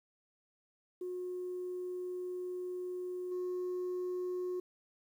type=tone with level steps; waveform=sine; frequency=362.5 Hz; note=F#4; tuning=35 cents flat; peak=-36 / -32 dBFS; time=1.01-4.6 s; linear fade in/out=5 ms; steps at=3.31 s; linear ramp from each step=10 ms; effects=tanh soft clip ceiling -33 dBFS + 11-bit